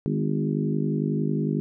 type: harmonic tone with a mistuned harmonic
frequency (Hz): 51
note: G#1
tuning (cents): -31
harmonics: 3 / 4 / 5 / 6 / 7 / 8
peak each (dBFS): -26 / -28 / -30 / -32 / -33 / -34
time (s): 0.06-1.6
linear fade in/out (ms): 0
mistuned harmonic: 5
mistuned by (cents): -28
effects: none